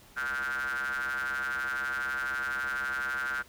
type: ring-modulated tone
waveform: square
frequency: 67 Hz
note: C2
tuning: 42 cents sharp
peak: -28 dBFS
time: 0.16-3.43 s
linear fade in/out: 20 ms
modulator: 1480 Hz
effects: pink hiss -56 dBFS RMS until 3.48 s